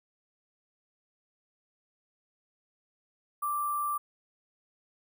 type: tone with sample-and-hold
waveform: sine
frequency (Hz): 1174.7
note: D6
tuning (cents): 0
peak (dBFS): -28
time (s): 3.42-3.98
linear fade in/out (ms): 10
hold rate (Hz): 11025
effects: none